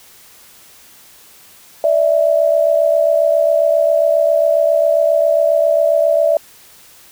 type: tone pair together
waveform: sine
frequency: 587 / 654.4 Hz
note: D5 / E5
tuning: -1 / -13 cents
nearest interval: major second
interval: 188 cents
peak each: -13 dBFS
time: 1.84-6.37 s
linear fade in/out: 2 ms
effects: white hiss -44 dBFS RMS until 7.11 s